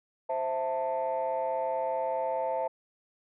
sine chord, A minor, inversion first, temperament equal with one note detuned, 523.3 / 659.3 / 887.7 Hz, C5 / E5 / A5, 0 / 0 / +15 cents, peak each -31 dBFS, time 0.29-2.68 s, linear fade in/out 10 ms, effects tanh soft clip ceiling -22 dBFS

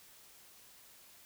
silence, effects white hiss -59 dBFS RMS until 1.25 s

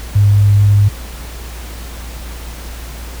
sine tone, 102 Hz, G#2, 31 cents flat, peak -6 dBFS, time 0.15-0.89 s, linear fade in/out 10 ms, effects added 58 Hz sine -26 dBFS peak until 3.2 s + pink hiss -33 dBFS RMS until 3.2 s

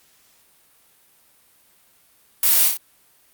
blue noise with echo, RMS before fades -17 dBFS, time 2.43-2.68 s, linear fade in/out 2 ms, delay 30 ms, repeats 3, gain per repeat -4 dB, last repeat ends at 2.77 s, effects white hiss -57 dBFS RMS until 3.33 s + Opus 48 kbps

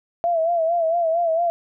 sine tone with vibrato, 669 Hz, E5, 25 cents sharp, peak -17 dBFS, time 0.24-1.5 s, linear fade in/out 0 ms, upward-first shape sine, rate 4.4 Hz, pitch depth 73 cents each way, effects none

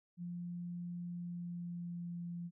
sine tone with pitch glide, 174.61 to 172.6 Hz, F3 to F3, 0 to -20 cents, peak -40 dBFS, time 0.17-2.51 s, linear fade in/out 50 ms, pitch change -20 cents, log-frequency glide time 1.08-2.24 s, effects none

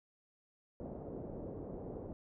white low-pass noise, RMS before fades -45 dBFS, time 0.8-2.13 s, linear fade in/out 0 ms, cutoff 550 Hz, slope 24 dB/octave, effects none

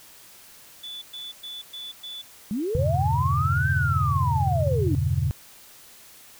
sine tone bursts, 3471 Hz, A7, 24 cents flat, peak -34 dBFS, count 5, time 0.83-2.22 s, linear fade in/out 10 ms, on 190 ms, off 110 ms
sine linear two-way sweep, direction up then down, 190 to 1581 to 269.9 Hz, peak -24 dBFS, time 2.51-4.95 s, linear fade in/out 0 ms, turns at 3.7 s
sine chord, E minor seventh, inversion none, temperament equal with one note detuned, 82.41 / 98 / 123.47 / 143.23 Hz, E2 / G2 / B2 / D3, 0 / 0 / 0 / -43 cents, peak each -26 dBFS, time 2.75-5.31 s, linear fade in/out 0 ms
effects tanh soft clip ceiling -8 dBFS + white hiss -49 dBFS RMS until 6.39 s

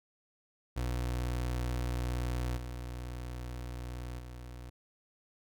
30% pulse tone with level steps, 61.1 Hz, B1, 18 cents flat, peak -29 / -36 / -41 dBFS, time 0.76-4.7 s, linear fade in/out 10 ms, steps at 2.56 / 4.18 s, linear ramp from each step 20 ms, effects none

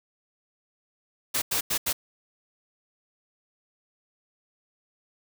white noise bursts at uneven times, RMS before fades -26 dBFS, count 4, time 1.34-1.42 / 1.51-1.61 / 1.7-1.78 / 1.86-1.93 s, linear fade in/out 10 ms, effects none

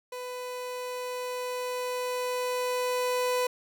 30% pulse tone with level ramp, 498.8 Hz, B4, 17 cents sharp, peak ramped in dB -33 to -22 dBFS, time 0.12-3.47 s, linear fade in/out 5 ms, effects none

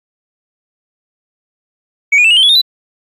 sine tone with pitch steps, 2257 / 2447 / 2653 / 2877 / 3119 / 3382 / 3667 / 3975 Hz, C#7 / D#7 / E7 / F#7 / G7 / G#7 / A#7 / B7, +31 / -29 / +10 / -49 / -9 / +31 / -29 / +10 cents, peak -3 dBFS, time 2.12-2.616 s, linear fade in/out 10 ms, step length 62 ms, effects tanh soft clip ceiling -4 dBFS + AAC 64 kbps

